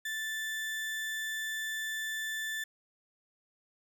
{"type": "tone", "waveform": "35% pulse", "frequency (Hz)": 1760, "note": "A6", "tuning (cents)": 0, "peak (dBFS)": -32, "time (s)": [0.05, 2.64], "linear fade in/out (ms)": 5, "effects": []}